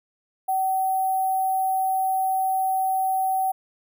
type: tone with sample-and-hold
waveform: sine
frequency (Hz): 761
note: F#5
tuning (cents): +48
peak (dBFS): -20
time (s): 0.48-3.52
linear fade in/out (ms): 10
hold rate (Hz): 11025
effects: none